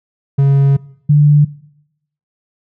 triangle / sine tone pair in turn, 138.59 / 147.24 Hz, C#3 / D3, 0 / +5 cents, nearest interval minor second, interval 105 cents, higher second, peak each -5 dBFS, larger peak neither, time 0.38-0.77 / 1.09-1.45 s, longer first, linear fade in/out 10 ms, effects noise-tail reverb RT60 0.8 s tail -21 dB re dry

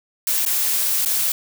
blue noise with dropouts, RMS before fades -20 dBFS, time 0.27-1.32 s, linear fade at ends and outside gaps 2 ms, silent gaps 0.452-0.462 / 1.05-1.058 s, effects none

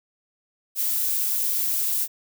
violet noise, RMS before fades -24 dBFS, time 0.75-2.08 s, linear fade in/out 50 ms, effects none

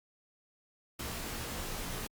pink noise with comb filter, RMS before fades -39 dBFS, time 0.99-2.07 s, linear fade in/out 5 ms, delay 20 ms, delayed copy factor -0.9, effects Opus 48 kbps

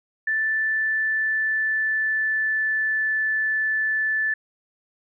sine tone with pitch glide, 1760 to 1748.9 Hz, A6 to A6, 0 to -11 cents, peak -20 dBFS, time 0.27-4.34 s, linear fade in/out 5 ms, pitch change -11 cents, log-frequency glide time 0.5-3.14 s, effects none

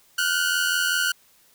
sawtooth tone pair together, 1428.8 / 1514 Hz, F6 / F#6, +39 / +39 cents, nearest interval minor second, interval 100 cents, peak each -20 dBFS, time 0.18-1.12 s, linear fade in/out 5 ms, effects white hiss -58 dBFS RMS until 1.54 s

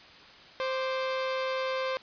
sawtooth tone pair together, 523.3 / 1174.8 Hz, C5 / D6, 0 / 0 cents, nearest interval octave + major second, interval 1400 cents, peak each -25 / -36 dBFS, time 0.6-1.97 s, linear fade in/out 0 ms, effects white hiss -51 dBFS RMS until 2.02 s + resampled to 11025 Hz

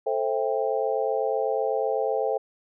sine chord, A minor seventh, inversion none, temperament just, 440 / 528 / 660 / 792 Hz, A4 / C5 / E5 / G5, 0 / +16 / +2 / +18 cents, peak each -27 / -27 / -30 / -30 dBFS, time 0.06-2.38 s, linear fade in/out 10 ms, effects none

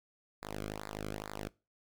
sawtooth tone with flanger, 51.91 Hz, G#1, in tune, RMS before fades -42 dBFS, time 0.42-1.49 s, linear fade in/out 10 ms, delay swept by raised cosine 0.33 to 1.12 ms, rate 2.3 Hz, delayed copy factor -1, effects noise-tail reverb RT60 0.3 s tail -23 dB re dry

